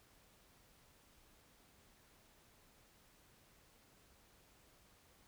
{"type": "silence", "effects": ["pink hiss -68 dBFS RMS until 5.27 s"]}